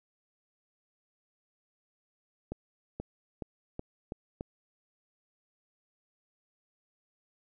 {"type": "accelerating click train", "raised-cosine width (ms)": 2, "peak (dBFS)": -23, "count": 6, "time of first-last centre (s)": [2.52, 4.409], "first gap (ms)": 480, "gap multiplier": 0.88, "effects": []}